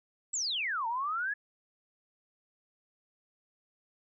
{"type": "exponential two-way sweep", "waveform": "sine", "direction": "down then up", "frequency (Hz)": [8000, 888, 1727], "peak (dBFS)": -30, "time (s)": [0.33, 1.34], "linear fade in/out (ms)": 10, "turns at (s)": 0.87, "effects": []}